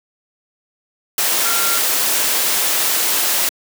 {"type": "tone in noise", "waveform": "sine", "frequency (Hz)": 1382, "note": "F6", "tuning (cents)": -19, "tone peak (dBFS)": -23, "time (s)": [1.45, 1.78], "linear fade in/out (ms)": 2, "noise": "white", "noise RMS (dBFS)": -17, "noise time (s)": [1.18, 3.49], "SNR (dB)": -9, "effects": ["high-pass 300 Hz 12 dB/octave"]}